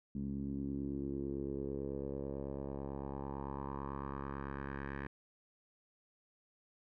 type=tone with low-pass filter sweep; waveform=10% pulse; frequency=69 Hz; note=C#2; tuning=7 cents flat; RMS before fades=-41 dBFS; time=0.15-5.07 s; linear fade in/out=5 ms; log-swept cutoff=220 to 1800 Hz; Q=3.3; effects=none